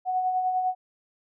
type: tone with tremolo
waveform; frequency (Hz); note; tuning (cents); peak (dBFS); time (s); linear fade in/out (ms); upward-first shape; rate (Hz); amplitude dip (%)
sine; 740; F#5; 0; -21; 0.05-0.75; 50; sine; 10; 40
effects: none